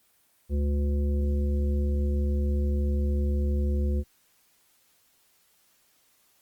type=harmonic tone; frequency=71.9 Hz; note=D2; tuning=36 cents flat; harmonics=1 / 3 / 5 / 7; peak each=-23 / -33 / -37 / -40 dBFS; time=0.49-4.04 s; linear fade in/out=50 ms; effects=white hiss -65 dBFS RMS until 6.41 s + Opus 24 kbps